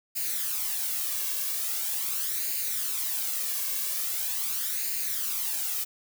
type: noise with flanger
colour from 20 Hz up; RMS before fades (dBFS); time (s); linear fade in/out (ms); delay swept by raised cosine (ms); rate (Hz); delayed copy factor
blue; -30; 0.15-5.85; 20; 0.43 to 1.83; 0.42; +0.6
effects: none